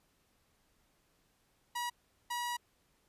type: tone bursts at uneven times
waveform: sawtooth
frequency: 964 Hz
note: B5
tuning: 42 cents flat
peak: -31 dBFS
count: 2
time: 1.75-1.9 / 2.3-2.57 s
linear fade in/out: 10 ms
effects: pink hiss -73 dBFS RMS until 3.08 s + resampled to 32000 Hz